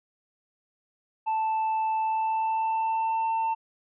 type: tone with pitch glide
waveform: triangle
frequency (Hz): 880 to 898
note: A5 to A5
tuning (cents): 0 to +35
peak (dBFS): -22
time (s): 1.26-3.55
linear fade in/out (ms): 20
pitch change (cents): +35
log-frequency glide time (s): 2.01-3.31
effects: resampled to 8000 Hz